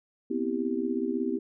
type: chord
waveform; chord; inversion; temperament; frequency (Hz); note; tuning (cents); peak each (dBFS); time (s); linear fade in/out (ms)
sine; C major seventh; third; just; 245.3 / 261.6 / 327 / 392.4; B3 / C4 / E4 / G4; -12 / 0 / -14 / +2; -32; 0.3-1.39; 10
effects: none